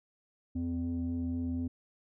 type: tone pair together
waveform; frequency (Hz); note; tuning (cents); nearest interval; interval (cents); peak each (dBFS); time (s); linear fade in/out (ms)
sine; 83.67 / 255.1; E2 / C4; +26 / -44; octave + perfect fifth; 1930; -34 / -31; 0.55-1.68; 10
effects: tanh soft clip ceiling -27 dBFS